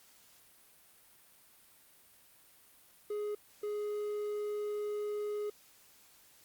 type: tone bursts at uneven times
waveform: triangle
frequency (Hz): 417.5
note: G#4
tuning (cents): +9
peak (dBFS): -32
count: 2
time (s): 3.1-3.35 / 3.63-5.5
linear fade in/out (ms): 5
effects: white hiss -62 dBFS RMS until 6.44 s + Opus 48 kbps